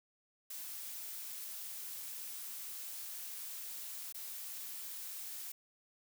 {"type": "noise with dropouts", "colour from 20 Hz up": "blue", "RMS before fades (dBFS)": -45, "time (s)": [0.5, 5.52], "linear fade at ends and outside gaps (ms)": 5, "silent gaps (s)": [4.125, 4.144], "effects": []}